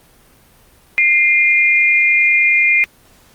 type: tone pair together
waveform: sine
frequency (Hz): 2100 / 2430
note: C7 / D#7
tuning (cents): +6 / -42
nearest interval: minor third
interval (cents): 252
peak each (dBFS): -12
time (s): 0.98-2.84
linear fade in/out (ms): 0
effects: pink hiss -49 dBFS RMS until 3.34 s + Opus 32 kbps